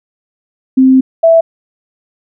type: tone pair in turn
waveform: sine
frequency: 261.6 / 659.2 Hz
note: C4 / E5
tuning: 0 / 0 cents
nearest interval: octave + major third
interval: 1600 cents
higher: second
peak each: -3 dBFS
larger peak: neither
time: 0.77-1.01 / 1.23-1.41 s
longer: first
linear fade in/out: 10 ms
effects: none

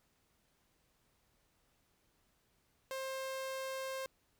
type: tone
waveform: sawtooth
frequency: 530 Hz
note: C5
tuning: 22 cents sharp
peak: -35 dBFS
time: 2.91-4.06 s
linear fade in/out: 0 ms
effects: pink hiss -75 dBFS RMS until 4.39 s

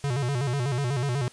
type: tone with vibrato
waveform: square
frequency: 131.6 Hz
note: C3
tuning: 10 cents sharp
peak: -25 dBFS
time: 0.04-1.28 s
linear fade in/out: 0 ms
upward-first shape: square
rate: 8.1 Hz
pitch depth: 130 cents each way
effects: white hiss -52 dBFS RMS until 1.32 s + resampled to 22050 Hz

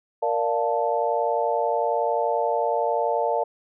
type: chord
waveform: sine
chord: Bb major seventh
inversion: none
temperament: equal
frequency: 466.2 / 587.3 / 698.5 / 880 Hz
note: Bb4 / D5 / F5 / A5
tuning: 0 / 0 / 0 / 0 cents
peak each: -26 dBFS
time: 0.22-3.44 s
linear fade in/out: 10 ms
effects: none

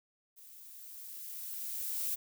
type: noise with level ramp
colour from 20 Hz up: violet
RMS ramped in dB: -55 to -34 dBFS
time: 0.36-2.16 s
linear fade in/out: 20 ms
effects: none

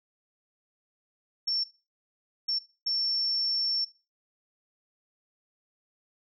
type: tone bursts at uneven times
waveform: sine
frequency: 5430 Hz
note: F8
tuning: 50 cents flat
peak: -25 dBFS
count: 3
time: 1.47-1.64 / 2.48-2.59 / 2.86-3.85 s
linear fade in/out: 10 ms
effects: noise-tail reverb RT60 0.3 s tail -17 dB re dry

